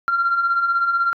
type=beating tone pair; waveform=sine; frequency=1364 / 1380 Hz; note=F6 / F6; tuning=-41 / -21 cents; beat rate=16 Hz; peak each=-24 / -16 dBFS; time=0.08-1.13 s; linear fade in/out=0 ms; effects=tanh soft clip ceiling -11 dBFS